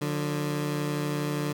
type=tone pair together; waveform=20% pulse; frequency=147.71 / 180 Hz; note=D3 / F#3; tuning=+10 / -47 cents; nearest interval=minor third; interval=343 cents; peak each=-23 / -30 dBFS; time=0.01-1.53 s; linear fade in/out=10 ms; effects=none